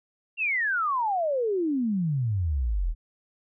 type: exponential sweep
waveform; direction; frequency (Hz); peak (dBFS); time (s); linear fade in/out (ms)
sine; down; 2794 to 36.78; -23; 0.37-2.95; 50
effects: none